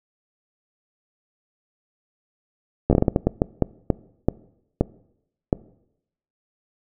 slowing click train, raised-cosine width 2 ms, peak -3 dBFS, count 15, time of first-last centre 2.9-5.529 s, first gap 12 ms, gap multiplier 1.37, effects noise-tail reverb RT60 0.8 s tail -22 dB re dry

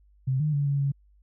sine tone with pitch steps, 131.5 / 151.9 / 142.9 / 140.9 / 139.4 Hz, C3 / D#3 / D3 / C#3 / C#3, +9 / -41 / -47 / +29 / +10 cents, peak -22 dBFS, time 0.27-0.92 s, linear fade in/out 10 ms, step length 130 ms, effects added 50 Hz sine -56 dBFS peak until 1.22 s

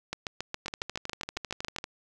two click trains, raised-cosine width 0.2 ms, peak -18 / -15 dBFS, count 16 / 13, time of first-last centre 0.66-1.841 / 0.13-1.785 s, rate 12.7 / 7.25 Hz, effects none

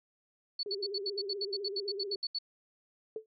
sine tone bursts, 4435 Hz, C#8, in tune, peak -31 dBFS, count 16, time 0.59-2.387 s, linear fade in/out 5 ms, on 42 ms, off 75 ms
sine tone with vibrato, 399.6 Hz, G4, 33 cents sharp, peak -36 dBFS, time 0.66-2.16 s, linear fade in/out 2 ms, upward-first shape triangle, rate 16 Hz, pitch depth 96 cents each way
sine tone with exponential decay, 437.6 Hz, A4, 9 cents flat, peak -31 dBFS, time 3.16-3.26 s, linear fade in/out 2 ms, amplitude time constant 21 ms
effects MP3 96 kbps

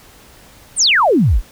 sine exponential sweep, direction down, 9820 to 33.6 Hz, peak -9 dBFS, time 0.76-1.42 s, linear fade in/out 50 ms, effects pink hiss -44 dBFS RMS until 1.51 s

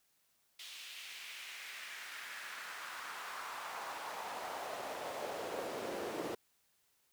brown noise with high-pass filter sweep, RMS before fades -44 dBFS, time 0.59-6.35 s, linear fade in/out 5 ms, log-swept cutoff 3200 to 380 Hz, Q 2, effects white hiss -75 dBFS RMS until 7.12 s

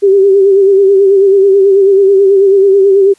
sine tone with vibrato, 392 Hz, G4, in tune, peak -3 dBFS, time 0.02-3.14 s, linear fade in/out 20 ms, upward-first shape sine, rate 9.2 Hz, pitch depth 51 cents each way, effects white hiss -48 dBFS RMS until 3.18 s + resampled to 24000 Hz

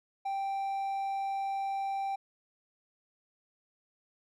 triangle tone, 784 Hz, G5, in tune, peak -29 dBFS, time 0.25-2.16 s, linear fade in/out 10 ms, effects none

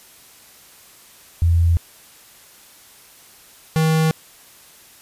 sine / square tone pair in turn, 84.4 / 159.05 Hz, E2 / D#3, +41 / +38 cents, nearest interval major seventh, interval 1097 cents, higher second, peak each -12 / -15 dBFS, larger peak first, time 1.42-1.77 / 3.76-4.11 s, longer neither, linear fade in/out 0 ms, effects white hiss -47 dBFS RMS until 5.01 s + resampled to 32000 Hz

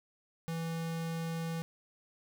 square tone, 164.81 Hz, E3, in tune, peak -35 dBFS, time 0.48-1.62 s, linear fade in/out 0 ms, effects none

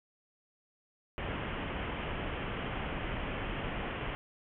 pink low-pass noise, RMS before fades -37 dBFS, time 1.18-4.15 s, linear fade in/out 0 ms, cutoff 3200 Hz, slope 96 dB/octave, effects none

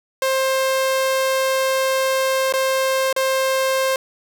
sawtooth tone with dropouts, 529 Hz, C5, 19 cents sharp, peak -13 dBFS, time 0.22-3.96 s, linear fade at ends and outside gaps 2 ms, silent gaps 2.525-2.537 / 3.128-3.163 s, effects none

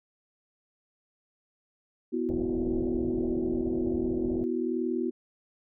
sine chord, B suspended fourth, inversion none, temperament equal, 246.9 / 329.6 / 370 Hz, B3 / E4 / F#4, 0 / 0 / 0 cents, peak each -31 dBFS, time 2.12-5.11 s, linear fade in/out 20 ms
pink low-pass noise, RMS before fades -37 dBFS, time 2.29-4.44 s, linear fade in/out 0 ms, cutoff 680 Hz, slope 48 dB/octave
effects none

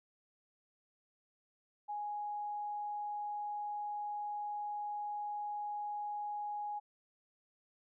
sine tone, 830.6 Hz, G#5, in tune, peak -37 dBFS, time 1.88-6.8 s, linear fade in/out 20 ms, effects none

